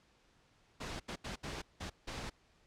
pink noise bursts at uneven times, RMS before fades -42 dBFS, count 6, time 0.8-1 / 1.08-1.16 / 1.24-1.36 / 1.43-1.62 / 1.8-1.9 / 2.07-2.3 s, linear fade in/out 10 ms, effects pink hiss -69 dBFS RMS until 2.66 s + low-pass 6000 Hz 12 dB/octave

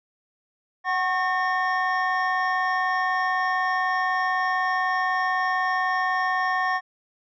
triangle tone cluster, 746 / 1093 / 1823 Hz, F#5 / C#6 / A#6, +14 / -25 / -39 cents, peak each -24 dBFS, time 0.84-6.81 s, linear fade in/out 50 ms, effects resampled to 16000 Hz

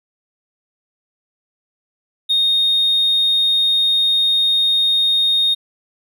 triangle tone, 3700 Hz, A#7, 14 cents flat, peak -10 dBFS, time 2.29-5.55 s, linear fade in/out 20 ms, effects tanh soft clip ceiling -9 dBFS

